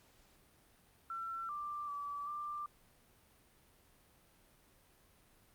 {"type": "tone with pitch steps", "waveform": "sine", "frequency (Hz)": [1348, 1181, 1152, 1185], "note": ["E6", "D6", "D6", "D6"], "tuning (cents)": [38, 9, -34, 15], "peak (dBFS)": -39, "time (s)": [1.1, 2.66], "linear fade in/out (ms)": 2, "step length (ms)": 390, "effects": ["pink hiss -67 dBFS RMS until 5.54 s", "Opus 48 kbps"]}